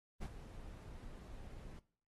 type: noise with ADSR envelope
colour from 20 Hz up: brown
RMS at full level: -40 dBFS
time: 0.2-1.79 s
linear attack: 31 ms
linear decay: 56 ms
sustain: -11 dB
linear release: 3 ms
effects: noise-tail reverb RT60 0.5 s tail -19 dB re dry + AAC 32 kbps